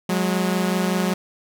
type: tone pair together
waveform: sawtooth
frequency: 182.49 / 207.7 Hz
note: F#3 / G#3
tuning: -24 / 0 cents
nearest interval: major second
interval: 224 cents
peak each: -17 / -20 dBFS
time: 0.09-1.14 s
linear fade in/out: 5 ms
effects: none